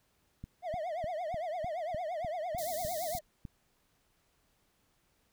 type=click train; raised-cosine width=5 ms; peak=-30 dBFS; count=11; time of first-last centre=0.44-3.452 s; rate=3.32 Hz
type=tone with vibrato; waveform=triangle; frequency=667 Hz; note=E5; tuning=20 cents sharp; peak=-32 dBFS; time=0.62-3.21 s; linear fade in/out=50 ms; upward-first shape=triangle; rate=8.8 Hz; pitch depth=210 cents each way
type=band-stop noise; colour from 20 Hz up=white; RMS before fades=-42 dBFS; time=2.58-3.19 s; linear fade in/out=5 ms; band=370 to 3600 Hz; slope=96 dB/octave
effects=pink hiss -73 dBFS RMS until 5.32 s